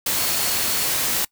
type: tone in noise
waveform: sine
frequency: 4368 Hz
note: C#8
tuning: 26 cents flat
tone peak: -32 dBFS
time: 0.16-0.89 s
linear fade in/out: 5 ms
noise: white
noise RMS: -22 dBFS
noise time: 0.06-1.25 s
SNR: -13 dB
effects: noise-tail reverb RT60 0.1 s tail -23 dB re dry